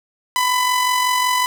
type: tone with amplitude modulation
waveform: sawtooth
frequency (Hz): 1000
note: B5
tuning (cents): +21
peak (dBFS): -10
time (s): 0.36-1.46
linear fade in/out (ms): 0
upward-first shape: sine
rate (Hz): 45.4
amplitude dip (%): 40
effects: none